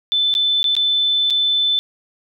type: tone with dropouts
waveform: sine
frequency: 3520 Hz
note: A7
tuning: in tune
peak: -14 dBFS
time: 0.12-1.79 s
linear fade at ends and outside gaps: 0 ms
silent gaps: 0.34-0.351 / 0.63-0.642 / 0.752-0.766 / 1.301-1.306 s
effects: none